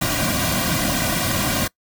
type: noise with comb filter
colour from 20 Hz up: pink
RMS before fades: -21 dBFS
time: 0.01-1.68 s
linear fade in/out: 10 ms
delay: 2.3 ms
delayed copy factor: -1
effects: noise-tail reverb RT60 0.1 s tail -23 dB re dry